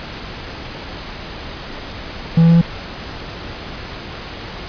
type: tone with pitch steps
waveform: triangle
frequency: 164.81 / 166.15 / 167.5 / 168.86 Hz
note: E3 / E3 / E3 / E3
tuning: 0 / +14 / +28 / +42 cents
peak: -5 dBFS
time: 2.37-2.614 s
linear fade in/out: 5 ms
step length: 61 ms
effects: pink hiss -30 dBFS RMS until 4.68 s + resampled to 11025 Hz